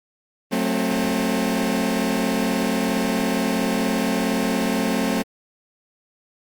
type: chord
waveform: sawtooth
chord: F# diminished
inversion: none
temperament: just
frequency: 185 / 222 / 266.4 Hz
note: F#3 / A3 / C4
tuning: 0 / +16 / +31 cents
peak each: -22 / -19 / -20 dBFS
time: 0.51-5.23 s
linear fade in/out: 20 ms
effects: Opus 24 kbps